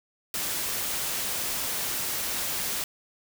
white noise, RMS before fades -30 dBFS, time 0.34-2.84 s, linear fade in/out 2 ms, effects none

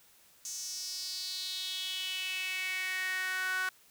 sawtooth tone with high-pass filter sweep, 372.5 Hz, F#4, 12 cents sharp, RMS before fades -36 dBFS, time 0.45-3.69 s, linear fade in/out 2 ms, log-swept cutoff 6400 to 1400 Hz, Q 4.9, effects white hiss -62 dBFS RMS until 3.9 s

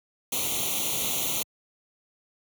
white noise with comb filter, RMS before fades -28 dBFS, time 0.32-1.43 s, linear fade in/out 5 ms, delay 0.3 ms, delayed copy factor +1, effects high-pass 80 Hz 12 dB/octave

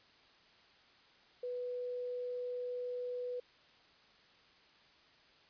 sine tone, 493.9 Hz, B4, in tune, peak -37 dBFS, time 1.43-3.4 s, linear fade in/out 5 ms, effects white hiss -64 dBFS RMS until 5.49 s + resampled to 11025 Hz

